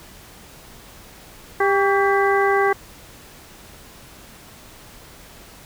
harmonic tone with a mistuned harmonic, 396.7 Hz, G4, 21 cents sharp, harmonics 1 / 2 / 3 / 4 / 5, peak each -18 / -21 / -23 / -24 / -25 dBFS, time 1.6-2.73 s, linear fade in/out 5 ms, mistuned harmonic 3, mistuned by -71 cents, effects pink hiss -44 dBFS RMS until 5.65 s

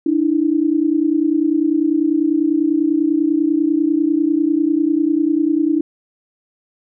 sine tone pair together, 295 / 325.1 Hz, D4 / E4, +8 / -24 cents, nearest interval major second, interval 168 cents, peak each -16 dBFS, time 0.06-5.81 s, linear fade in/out 5 ms, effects none

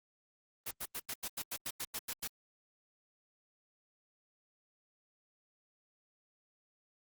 white noise bursts, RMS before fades -39 dBFS, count 12, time 0.66-2.277 s, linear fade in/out 10 ms, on 55 ms, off 87 ms, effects Opus 24 kbps

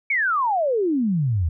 sine exponential sweep, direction down, 2300 to 76.1 Hz, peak -18 dBFS, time 0.1-1.49 s, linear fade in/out 5 ms, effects none

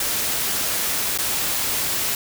white noise with dropouts, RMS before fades -23 dBFS, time 0-2.15 s, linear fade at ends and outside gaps 2 ms, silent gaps 1.176-1.186 s, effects none

